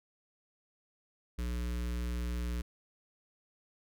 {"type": "tone with notch filter", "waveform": "square", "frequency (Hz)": 59.8, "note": "A#1", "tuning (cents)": 45, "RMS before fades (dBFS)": -35, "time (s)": [1.38, 2.62], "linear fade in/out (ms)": 10, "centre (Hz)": 750, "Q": 1.1, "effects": []}